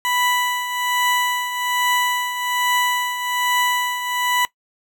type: tone with tremolo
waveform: 20% pulse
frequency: 987.8 Hz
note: B5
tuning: in tune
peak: -11 dBFS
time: 0.05-4.45 s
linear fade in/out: 0 ms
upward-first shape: triangle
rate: 1.2 Hz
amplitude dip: 65%
effects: noise-tail reverb RT60 0.1 s tail -19 dB re dry